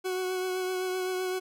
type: tone with vibrato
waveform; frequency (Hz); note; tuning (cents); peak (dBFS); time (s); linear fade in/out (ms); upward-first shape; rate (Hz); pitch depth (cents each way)
40% pulse; 370; F#4; 0; -28; 0.04-1.4; 20; triangle; 7.8; 21
effects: none